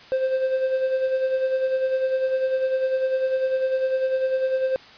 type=tone with tremolo; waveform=triangle; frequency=523.3 Hz; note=C5; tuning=in tune; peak=-16 dBFS; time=0.12-4.76 s; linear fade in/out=0 ms; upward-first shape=sine; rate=10 Hz; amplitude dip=50%; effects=white hiss -46 dBFS RMS until 4.97 s + resampled to 11025 Hz